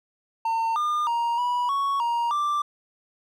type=tone with pitch steps; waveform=triangle; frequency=907 / 1208 / 938 / 976 / 1112 / 941 / 1177 Hz; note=A#5 / D6 / A#5 / B5 / C#6 / A#5 / D6; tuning=-48 / +48 / +11 / -21 / +5 / +16 / +3 cents; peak=-20 dBFS; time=0.45-2.62 s; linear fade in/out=5 ms; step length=310 ms; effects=none